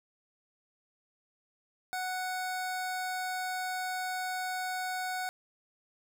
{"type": "tone", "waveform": "25% pulse", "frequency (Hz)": 740, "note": "F#5", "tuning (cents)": 0, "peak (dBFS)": -29, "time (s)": [1.93, 5.29], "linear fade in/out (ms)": 0, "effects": []}